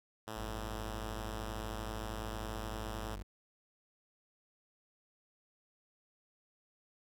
5% pulse tone with vibrato, 109.7 Hz, A2, 5 cents flat, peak -30 dBFS, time 0.27-3.16 s, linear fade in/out 10 ms, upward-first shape triangle, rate 18 Hz, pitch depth 10 cents each way
35% pulse tone, 48.37 Hz, G1, 22 cents flat, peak -40 dBFS, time 0.36-3.23 s, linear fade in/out 10 ms
effects none

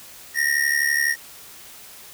square ring-modulated tone, 1864.7 Hz, A#6, in tune, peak -16 dBFS, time 0.34-1.16 s, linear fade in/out 50 ms, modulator 36 Hz, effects white hiss -43 dBFS RMS until 2.13 s

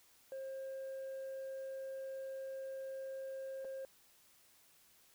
sine tone with dropouts, 534 Hz, C5, 35 cents sharp, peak -39 dBFS, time 0.32-3.85 s, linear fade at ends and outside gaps 1 ms, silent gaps 3.646-3.65 s, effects tanh soft clip ceiling -41 dBFS + white hiss -67 dBFS RMS until 5.14 s

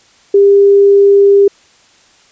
sine tone, 399.8 Hz, G4, 34 cents sharp, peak -3 dBFS, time 0.34-1.48 s, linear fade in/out 5 ms, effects white hiss -47 dBFS RMS until 2.31 s + resampled to 16000 Hz

